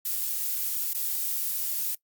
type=noise with dropouts; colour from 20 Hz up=violet; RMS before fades=-29 dBFS; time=0.05-1.95 s; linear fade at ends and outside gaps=5 ms; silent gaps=0.934-0.946 s; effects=noise-tail reverb RT60 0.1 s tail -22 dB re dry + Opus 48 kbps